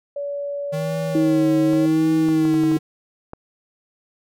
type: tone with pitch glide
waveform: sine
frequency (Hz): 570 to 549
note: C#5 to C#5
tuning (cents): +48 to -17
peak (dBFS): -24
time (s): 0.16-1.86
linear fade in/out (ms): 5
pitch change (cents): -65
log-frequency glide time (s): 1.04-1.33
type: tone with vibrato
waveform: square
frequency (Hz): 155.56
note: D#3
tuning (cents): 0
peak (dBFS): -25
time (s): 0.72-2.79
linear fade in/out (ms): 20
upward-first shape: sine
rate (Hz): 0.88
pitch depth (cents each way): 72
type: tone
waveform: sine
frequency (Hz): 317.2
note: D#4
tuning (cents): +33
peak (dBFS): -15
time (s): 1.15-2.77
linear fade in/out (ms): 2
type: clicks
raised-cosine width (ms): 1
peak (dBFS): -20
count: 7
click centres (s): 1.733 / 2.287 / 2.453 / 2.542 / 2.636 / 2.716 / 3.334
effects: none